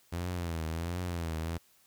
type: tone with vibrato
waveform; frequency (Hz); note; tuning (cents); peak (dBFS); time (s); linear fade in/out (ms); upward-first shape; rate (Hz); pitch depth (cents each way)
sawtooth; 84.6; E2; +45; -29; 0.12-1.58; 10; triangle; 1.4; 120
effects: white hiss -65 dBFS RMS until 1.86 s